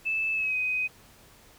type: tone with pitch glide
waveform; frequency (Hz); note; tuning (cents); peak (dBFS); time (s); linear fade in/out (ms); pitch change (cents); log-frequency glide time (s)
sine; 2626 to 2509; E7 to D#7; -7 to +14; -25; 0.05-0.88; 20; -79; 0.33-0.56
effects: pink hiss -55 dBFS RMS until 1.58 s